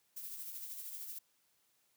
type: noise with tremolo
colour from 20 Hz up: violet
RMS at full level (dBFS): -44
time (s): 0.16-1.19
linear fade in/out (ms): 10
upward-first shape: sine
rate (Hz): 13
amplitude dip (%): 40
effects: white hiss -75 dBFS RMS until 1.96 s + high-pass 80 Hz 12 dB/octave